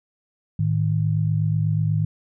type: tone pair together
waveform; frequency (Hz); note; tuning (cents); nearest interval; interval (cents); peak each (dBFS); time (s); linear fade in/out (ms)
sine; 107.38 / 155.56; A2 / D#3; -42 / 0; tritone; 642; -21; 0.59-2.05; 5
effects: none

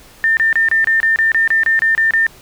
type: tone bursts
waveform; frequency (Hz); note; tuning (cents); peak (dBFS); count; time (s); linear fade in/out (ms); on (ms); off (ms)
sine; 1800; A6; +39; -10; 13; 0.24-2.266; 0; 130; 28
effects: pink hiss -43 dBFS RMS until 2.41 s

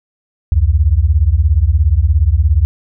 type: beating tone pair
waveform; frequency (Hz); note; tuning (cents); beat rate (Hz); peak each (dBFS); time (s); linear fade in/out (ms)
sine; 67.7 / 84.7; C#2 / E2; -40 / +48; 17; -11; 0.52-2.65; 0
effects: none

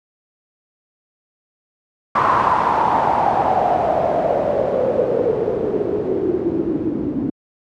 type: noise with low-pass filter sweep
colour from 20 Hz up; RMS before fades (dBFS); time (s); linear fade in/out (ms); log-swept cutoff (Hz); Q
white; -18; 2.15-7.3; 5; 1100 to 280; 6.5
effects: high-pass 80 Hz 12 dB/octave

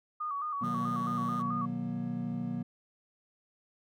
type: tone with vibrato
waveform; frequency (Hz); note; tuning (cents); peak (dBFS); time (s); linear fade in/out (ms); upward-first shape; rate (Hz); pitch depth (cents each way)
sine; 1174.7; D6; 0; -32; 0.2-1.66; 10; square; 4.6; 71
type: chord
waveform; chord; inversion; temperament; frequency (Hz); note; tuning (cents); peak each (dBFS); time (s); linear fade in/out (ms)
triangle; B major seventh; none; equal with one note detuned; 123.47 / 155.56 / 185 / 238.1; B2 / D#3 / F#3 / A#3; 0 / 0 / 0 / +37; -39 / -39 / -36 / -33; 0.61-2.63; 10
type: tone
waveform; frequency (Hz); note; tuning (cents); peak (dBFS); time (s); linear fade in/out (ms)
5% pulse; 120.4; B2; -44; -35; 0.63-1.43; 20
effects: none

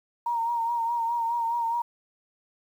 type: tone with vibrato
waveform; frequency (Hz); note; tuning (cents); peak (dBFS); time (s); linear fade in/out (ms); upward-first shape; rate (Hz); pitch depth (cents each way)
sine; 932.3; A#5; 0; -24; 0.26-1.82; 5; sine; 4.8; 39
effects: 9-bit

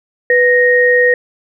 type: tone pair together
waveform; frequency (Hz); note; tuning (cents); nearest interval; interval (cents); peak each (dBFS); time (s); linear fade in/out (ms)
sine; 493.6 / 1864.7; B4 / A#6; -1 / 0; octave + major seventh; 2301; -10; 0.3-1.14; 2
effects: none

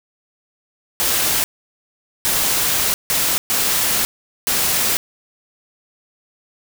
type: noise bursts at uneven times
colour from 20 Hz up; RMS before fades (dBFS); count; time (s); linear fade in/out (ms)
white; -18; 5; 1-1.44 / 2.25-2.94 / 3.1-3.38 / 3.5-4.05 / 4.47-4.97; 0
effects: none

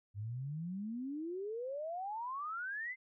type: exponential sweep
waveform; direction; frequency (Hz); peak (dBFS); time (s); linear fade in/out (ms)
sine; up; 97.9 to 2106; -38; 0.14-2.96; 50
effects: none

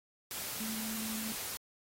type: tone in noise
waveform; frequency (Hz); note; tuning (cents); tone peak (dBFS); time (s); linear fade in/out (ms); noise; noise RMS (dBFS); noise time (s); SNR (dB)
sine; 220; A3; 0; -39; 0.6-1.32; 0; white; -40; 0.31-1.57; -2
effects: AAC 48 kbps

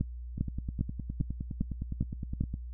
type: two click trains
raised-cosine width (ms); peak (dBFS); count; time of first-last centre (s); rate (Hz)
5; -23 / -16; 22 / 7; 0.38-2.54 / 0.01-2.41; 9.72 / 2.5
effects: noise-tail reverb RT60 0.1 s tail -22 dB re dry + added 60 Hz sine -38 dBFS peak until 2.73 s

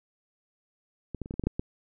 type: clicks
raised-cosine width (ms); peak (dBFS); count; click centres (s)
3; -21 / -20 / -28 / -21 / -27 / -16 / -19 / -11 / -16; 9; 1.147 / 1.217 / 1.259 / 1.309 / 1.34 / 1.396 / 1.438 / 1.47 / 1.595
effects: none

